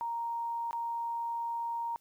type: tone with dropouts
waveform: sine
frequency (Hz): 932.3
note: A#5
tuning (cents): 0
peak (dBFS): -32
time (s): 0.01-1.96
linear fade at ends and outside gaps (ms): 0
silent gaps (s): 0.71-0.73
effects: white hiss -70 dBFS RMS until 2 s